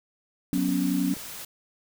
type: chord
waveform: sine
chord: F# suspended fourth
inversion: none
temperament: just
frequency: 185 / 246.7 / 277.5 Hz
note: F#3 / B3 / C#4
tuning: 0 / -2 / +2 cents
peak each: -27 / -29 / -25 dBFS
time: 0.53-1.14 s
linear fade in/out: 0 ms
type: noise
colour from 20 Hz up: white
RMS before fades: -39 dBFS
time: 0.53-1.45 s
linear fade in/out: 5 ms
type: clicks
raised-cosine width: 2 ms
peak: -30 dBFS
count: 3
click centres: 0.579 / 0.687 / 1.167 s
effects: none